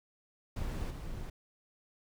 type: noise with level steps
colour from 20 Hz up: brown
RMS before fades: -36 / -41 dBFS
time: 0.56-1.3 s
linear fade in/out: 5 ms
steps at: 0.9 s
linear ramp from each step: 10 ms
effects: none